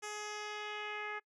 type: tone with low-pass filter sweep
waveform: 10% pulse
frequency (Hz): 420.4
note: G#4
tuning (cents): +21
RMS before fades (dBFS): -42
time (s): 0.02-1.2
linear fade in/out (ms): 20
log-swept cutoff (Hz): 8200 to 1900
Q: 2
effects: noise-tail reverb RT60 0.1 s tail -24 dB re dry

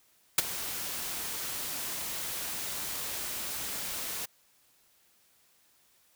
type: noise with ADSR envelope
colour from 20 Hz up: white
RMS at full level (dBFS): -20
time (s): 0.38-4.26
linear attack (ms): 4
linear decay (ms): 21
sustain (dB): -16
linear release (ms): 12
effects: white hiss -66 dBFS RMS until 6.15 s

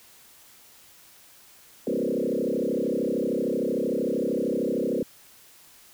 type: tone with frequency modulation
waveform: sine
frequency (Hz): 370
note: F#4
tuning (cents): 0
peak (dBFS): -23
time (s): 1.87-5.03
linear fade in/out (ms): 2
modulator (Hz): 33.1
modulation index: 4.9
effects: white hiss -53 dBFS RMS until 5.93 s

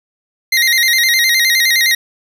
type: tone with vibrato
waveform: 25% pulse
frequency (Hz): 1983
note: B6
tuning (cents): +7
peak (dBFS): -6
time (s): 0.52-1.95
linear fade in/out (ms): 5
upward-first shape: square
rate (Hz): 9.7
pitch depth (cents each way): 85
effects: none

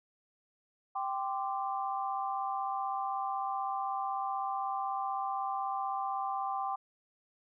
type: chord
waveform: sine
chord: G suspended fourth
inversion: none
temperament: equal with one note detuned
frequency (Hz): 784 / 1038.7 / 1174.7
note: G5 / C6 / D6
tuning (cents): 0 / -13 / 0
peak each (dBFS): -34 / -38 / -38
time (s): 0.95-6.76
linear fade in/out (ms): 10
effects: none

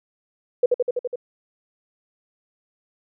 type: tone with echo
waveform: sine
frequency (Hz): 491.9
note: B4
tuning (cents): -7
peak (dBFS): -12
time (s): 0.63-0.66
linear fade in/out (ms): 5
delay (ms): 83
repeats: 6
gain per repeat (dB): -2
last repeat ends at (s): 1.158
effects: none

